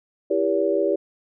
sine chord, E diminished seventh, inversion none, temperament just, 329.6 / 395.6 / 474.7 / 569.6 Hz, E4 / G4 / Bb4 / Db5, 0 / +16 / +31 / +47 cents, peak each -25 / -22 / -27 / -23 dBFS, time 0.3-0.96 s, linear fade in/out 10 ms, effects none

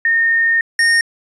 sine / square tone pair in turn, 1833 / 1842.6 Hz, A#6 / A#6, -30 / -21 cents, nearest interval unison, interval 9 cents, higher second, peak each -11 dBFS, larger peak neither, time 0.05-0.61 / 0.79-1.01 s, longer first, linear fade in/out 2 ms, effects resampled to 22050 Hz

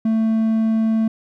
triangle tone, 222.2 Hz, A3, 17 cents sharp, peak -13 dBFS, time 0.05-1.08 s, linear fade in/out 5 ms, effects none

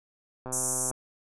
click train, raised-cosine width 1 ms, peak -24 dBFS, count 59, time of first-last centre 0.46-0.913 s, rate 128 Hz
white band-pass noise, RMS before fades -30 dBFS, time 0.52-0.91 s, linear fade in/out 10 ms, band 5900 to 11000 Hz, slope 96 dB/octave
effects none

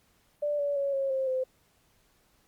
sine tone with pitch steps, 587.3 / 572.6 / 558.2 / 544.2 / 530.5 / 517.2 Hz, D5 / D5 / C#5 / C#5 / C5 / C5, 0 / -44 / +12 / -32 / +24 / -20 cents, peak -26 dBFS, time 0.42-1.44 s, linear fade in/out 10 ms, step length 170 ms, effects pink hiss -67 dBFS RMS until 2.47 s + Opus 48 kbps

